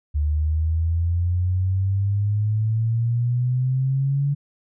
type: exponential sweep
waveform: sine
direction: up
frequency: 73.42 to 143.4 Hz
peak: -18 dBFS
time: 0.14-4.35 s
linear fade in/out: 20 ms
effects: none